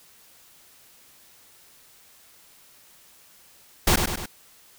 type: noise with echo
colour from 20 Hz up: pink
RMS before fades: -18 dBFS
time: 3.87-3.96 s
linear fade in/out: 5 ms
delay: 100 ms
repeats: 3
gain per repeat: -5 dB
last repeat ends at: 4.26 s
effects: white hiss -54 dBFS RMS until 4.78 s